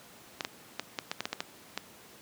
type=clicks; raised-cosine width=0.2 ms; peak=-14 dBFS; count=10; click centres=0.408 / 0.449 / 0.796 / 0.988 / 1.115 / 1.206 / 1.255 / 1.33 / 1.405 / 1.776 s; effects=pink hiss -53 dBFS RMS until 2.21 s + high-pass 150 Hz 12 dB/octave